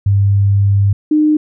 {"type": "tone pair in turn", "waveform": "sine", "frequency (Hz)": [99.8, 304.6], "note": ["G2", "D#4"], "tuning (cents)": [32, -37], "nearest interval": "octave + perfect fifth", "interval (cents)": 1931, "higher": "second", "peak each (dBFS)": -8, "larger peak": "neither", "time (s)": [[0.06, 0.93], [1.11, 1.37]], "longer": "first", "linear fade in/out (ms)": 5, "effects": []}